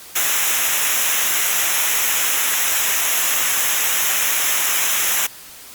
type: noise with comb filter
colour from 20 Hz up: white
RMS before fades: -18 dBFS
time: 0.15-5.27 s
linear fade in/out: 10 ms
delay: 0.22 ms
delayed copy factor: -0.8
effects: white hiss -39 dBFS RMS until 5.74 s + Opus 48 kbps